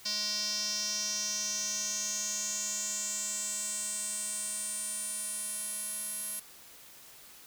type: tone with band-pass filter sweep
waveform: square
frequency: 210 Hz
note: G#3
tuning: 19 cents sharp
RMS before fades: -35 dBFS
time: 0.05-6.4 s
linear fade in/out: 10 ms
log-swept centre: 5000 to 11000 Hz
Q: 6.5
effects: white hiss -53 dBFS RMS until 7.46 s